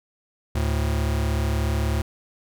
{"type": "tone pair together", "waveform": "square", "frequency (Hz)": [73.22, 109.7], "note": ["D2", "A2"], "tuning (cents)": [-5, -5], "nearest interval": "perfect fifth", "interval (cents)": 700, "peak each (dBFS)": [-23, -27], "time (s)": [0.55, 2.02], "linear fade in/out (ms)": 5, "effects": []}